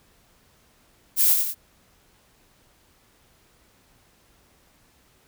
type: noise with echo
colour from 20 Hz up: violet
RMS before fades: -18 dBFS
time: 1.16-1.37 s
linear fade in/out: 50 ms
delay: 89 ms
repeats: 2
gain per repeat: -5 dB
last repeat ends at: 1.548 s
effects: pink hiss -60 dBFS RMS until 5.27 s